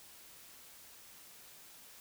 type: silence
effects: white hiss -56 dBFS RMS until 2 s